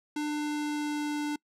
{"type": "tone with pitch glide", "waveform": "square", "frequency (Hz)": [298.6, 296], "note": ["D4", "D4"], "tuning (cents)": [29, 14], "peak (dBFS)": -30, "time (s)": [0.16, 1.36], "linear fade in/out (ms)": 5, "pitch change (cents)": -15, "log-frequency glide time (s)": [0.26, 1.23], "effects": ["noise-tail reverb RT60 0.1 s tail -25 dB re dry", "low-pass 10000 Hz 12 dB/octave"]}